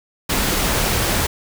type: noise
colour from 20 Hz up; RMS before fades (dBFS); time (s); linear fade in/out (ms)
pink; -19; 0.29-1.27; 10
effects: none